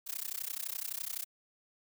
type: noise with amplitude modulation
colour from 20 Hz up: blue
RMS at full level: -35 dBFS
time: 0.06-1.25 s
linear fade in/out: 20 ms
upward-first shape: sine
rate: 31.8 Hz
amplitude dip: 100%
effects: none